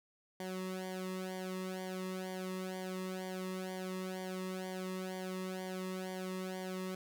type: tone with flanger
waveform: sawtooth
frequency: 186.2 Hz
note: F#3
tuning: 11 cents sharp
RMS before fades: -41 dBFS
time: 0.4-6.95 s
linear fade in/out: 2 ms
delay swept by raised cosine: 0.76 to 1.33 ms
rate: 2.1 Hz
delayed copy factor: -0.85
effects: none